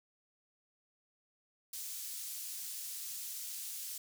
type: high-pass noise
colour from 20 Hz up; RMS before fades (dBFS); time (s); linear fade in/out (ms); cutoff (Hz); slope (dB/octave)
pink; -43; 1.73-3.98; 5; 6400; 12
effects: none